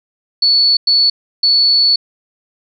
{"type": "tone bursts at uneven times", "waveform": "sine", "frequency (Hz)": 4435, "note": "C#8", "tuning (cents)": 0, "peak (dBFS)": -8, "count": 3, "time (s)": [[0.42, 0.77], [0.87, 1.1], [1.43, 1.96]], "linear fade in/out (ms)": 5, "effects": []}